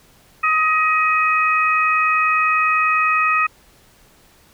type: harmonic tone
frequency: 630 Hz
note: D#5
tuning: 21 cents sharp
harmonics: 2 / 3 / 4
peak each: -16 / -23 / -19 dBFS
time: 0.43-3.47 s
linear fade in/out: 10 ms
effects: pink hiss -52 dBFS RMS until 4.53 s